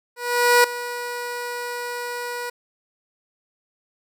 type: tone with ADSR envelope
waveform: 15% pulse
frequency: 484.9 Hz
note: B4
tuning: 32 cents flat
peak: -5 dBFS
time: 0.16-2.5 s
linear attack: 480 ms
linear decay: 4 ms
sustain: -16 dB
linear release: 7 ms
effects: none